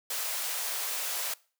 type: high-pass noise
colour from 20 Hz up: white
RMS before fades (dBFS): -33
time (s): 0.1-1.34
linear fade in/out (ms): 5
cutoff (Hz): 460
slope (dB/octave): 48
effects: noise-tail reverb RT60 0.4 s tail -22 dB re dry